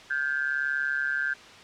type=tone with amplitude modulation; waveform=sine; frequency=1568 Hz; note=G6; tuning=in tune; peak=-21 dBFS; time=0.1-1.34 s; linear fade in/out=10 ms; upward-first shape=sine; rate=141 Hz; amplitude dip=90%; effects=white hiss -47 dBFS RMS until 1.63 s + low-pass 4000 Hz 12 dB/octave